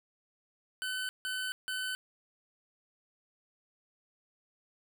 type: tone bursts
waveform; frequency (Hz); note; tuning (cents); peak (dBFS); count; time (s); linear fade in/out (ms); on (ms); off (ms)
25% pulse; 1514; F#6; +39; -30; 3; 0.82-1.95; 0; 270; 160
effects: none